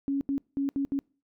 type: tone bursts at uneven times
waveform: sine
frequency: 277.2 Hz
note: C#4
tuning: in tune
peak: -25 dBFS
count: 5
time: 0.08-0.21 / 0.29-0.38 / 0.57-0.69 / 0.76-0.85 / 0.92-0.99 s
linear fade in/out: 0 ms
effects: noise-tail reverb RT60 0.4 s tail -26 dB re dry